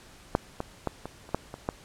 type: clicks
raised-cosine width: 1 ms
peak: -7 / -16 / -13 / -21 / -30 / -11 / -23 / -13 dBFS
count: 8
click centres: 0.351 / 0.604 / 0.873 / 1.056 / 1.291 / 1.346 / 1.541 / 1.689 s
effects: pink hiss -52 dBFS RMS until 1.84 s + low-pass 10000 Hz 12 dB/octave